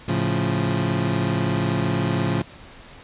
25% pulse chord, A augmented, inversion none, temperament equal, 110 / 138.59 / 174.61 Hz, A2 / C#3 / E#3, 0 / 0 / 0 cents, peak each -21 dBFS, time 0.08-2.42 s, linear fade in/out 5 ms, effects pink hiss -44 dBFS RMS until 3.03 s + resampled to 8000 Hz

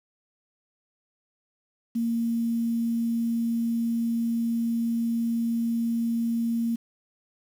sine tone with quantisation, 231.5 Hz, A#3, 12 cents flat, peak -23 dBFS, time 1.95-6.76 s, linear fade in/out 10 ms, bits 8, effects none

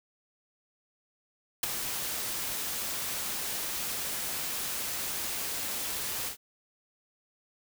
white noise with ADSR envelope, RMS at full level -25 dBFS, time 1.63-6.37 s, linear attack 6 ms, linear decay 11 ms, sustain -9 dB, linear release 100 ms, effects none

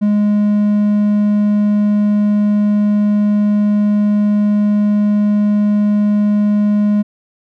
triangle tone, 207.7 Hz, G#3, in tune, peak -8 dBFS, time 0.01-7.03 s, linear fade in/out 20 ms, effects none

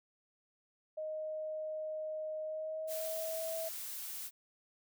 sine tone with pitch glide, 622.3 to 650.2 Hz, D#5 to E5, 0 to -24 cents, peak -37 dBFS, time 0.97-3.69 s, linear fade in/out 10 ms, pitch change +76 cents, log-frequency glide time 2.43-3.53 s
blue noise, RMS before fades -43 dBFS, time 2.87-4.31 s, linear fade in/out 50 ms
effects none

